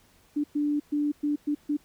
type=tone bursts at uneven times; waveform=sine; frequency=293.7 Hz; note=D4; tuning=in tune; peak=-23 dBFS; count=6; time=0.36-0.44 / 0.55-0.8 / 0.92-1.12 / 1.23-1.36 / 1.47-1.55 / 1.69-1.77 s; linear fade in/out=10 ms; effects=pink hiss -61 dBFS RMS until 1.84 s